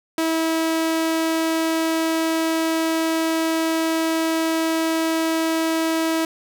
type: tone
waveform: sawtooth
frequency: 324.2 Hz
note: E4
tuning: 29 cents flat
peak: -15 dBFS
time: 0.18-6.25 s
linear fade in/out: 2 ms
effects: none